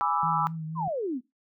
sine chord, E dominant seventh, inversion first, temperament equal, 830.6 / 987.8 / 1174.7 / 1318.5 Hz, G#5 / B5 / D6 / E6, 0 / 0 / 0 / 0 cents, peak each -29 dBFS, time 0.01-0.47 s, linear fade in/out 0 ms
sine tone with vibrato, 160 Hz, D#3, 49 cents sharp, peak -32 dBFS, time 0.23-0.88 s, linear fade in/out 2 ms, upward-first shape triangle, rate 4.1 Hz, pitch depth 46 cents each way
sine exponential sweep, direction down, 1108.7 to 227.4 Hz, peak -27 dBFS, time 0.75-1.21 s, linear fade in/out 50 ms
effects noise-tail reverb RT60 0.2 s tail -19 dB re dry

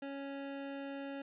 25% pulse tone, 277.2 Hz, C#4, in tune, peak -37 dBFS, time 0.02-1.22 s, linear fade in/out 5 ms, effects resampled to 8000 Hz + 13-bit

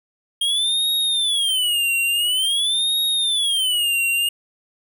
square tone with vibrato, 3216 Hz, G7, 44 cents sharp, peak -18 dBFS, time 0.41-4.29 s, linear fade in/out 5 ms, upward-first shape sine, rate 0.48 Hz, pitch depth 270 cents each way, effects none

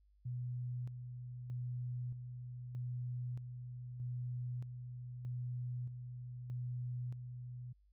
sine tone with tremolo, 123.47 Hz, B2, in tune, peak -38 dBFS, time 0.25-7.73 s, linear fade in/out 10 ms, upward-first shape square, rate 0.8 Hz, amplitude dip 50%, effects added 50 Hz sine -66 dBFS peak until 7.92 s

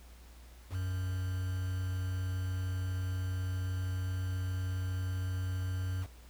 triangle tone with quantisation, 92.5 Hz, F#2, in tune, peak -30 dBFS, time 0.7-6.07 s, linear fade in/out 50 ms, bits 8, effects added 60 Hz sine -51 dBFS peak until 6.29 s + pink hiss -60 dBFS RMS until 6.29 s

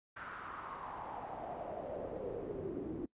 brown noise with band-pass filter sweep, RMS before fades -43 dBFS, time 0.16-3.06 s, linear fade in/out 10 ms, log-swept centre 1500 to 310 Hz, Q 4.2, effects noise-tail reverb RT60 0.1 s tail -21 dB re dry + resampled to 8000 Hz

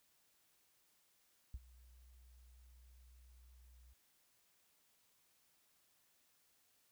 sine tone with ADSR envelope, 61.74 Hz, B1, in tune, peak -40 dBFS, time 1.54-3.94 s, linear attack 3 ms, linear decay 39 ms, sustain -20 dB, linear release 16 ms, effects white hiss -75 dBFS RMS until 6.91 s

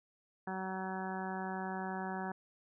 harmonic tone, 188.6 Hz, F#3, 33 cents sharp, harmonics 1 / 2 / 3 / 4 / 5 / 6 / 7 / 8 / 9, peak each -41 / -45 / -52 / -42 / -45 / -53 / -52 / -49 / -48 dBFS, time 0.47-2.32 s, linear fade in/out 5 ms, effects none

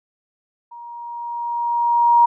sine tone with level ramp, 946 Hz, A#5, 25 cents sharp, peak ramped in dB -35 to -8 dBFS, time 0.71-2.26 s, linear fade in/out 10 ms, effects none

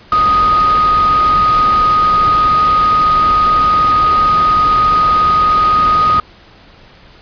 sine tone in noise, 1244.5 Hz, D#6, in tune, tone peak -8 dBFS, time 0.12-6.2 s, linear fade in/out 2 ms, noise pink, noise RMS -22 dBFS, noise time 0.12-6.2 s, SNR +11 dB, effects pink hiss -42 dBFS RMS until 7.21 s + resampled to 11025 Hz

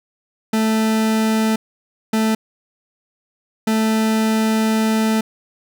40% pulse tone bursts at uneven times, 220 Hz, A3, in tune, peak -14 dBFS, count 3, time 0.53-1.56 / 2.13-2.35 / 3.67-5.21 s, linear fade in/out 5 ms, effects none

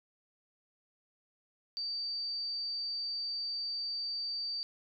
sine tone, 4628 Hz, D8, 26 cents flat, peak -34 dBFS, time 1.77-4.63 s, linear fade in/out 0 ms, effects none

